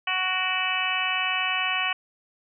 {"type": "harmonic tone with a mistuned harmonic", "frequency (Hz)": 371.3, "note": "F#4", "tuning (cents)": 6, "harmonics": [2, 3, 4, 5, 6, 7, 8], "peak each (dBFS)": [-33, -31, -34, -32, -31, -29, -29], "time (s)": [0.07, 1.93], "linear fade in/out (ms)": 5, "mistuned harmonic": 6, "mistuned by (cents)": 60, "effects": []}